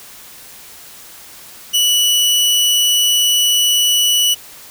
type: tone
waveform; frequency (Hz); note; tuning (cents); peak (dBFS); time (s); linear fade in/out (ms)
sawtooth; 2951; F#7; -5; -8; 1.73-4.35; 20
effects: white hiss -38 dBFS RMS until 4.7 s